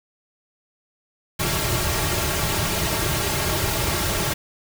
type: noise with comb filter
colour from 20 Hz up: pink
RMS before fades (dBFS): -23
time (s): 1.39-4.34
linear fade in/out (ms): 10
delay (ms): 4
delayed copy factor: -0.7
effects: none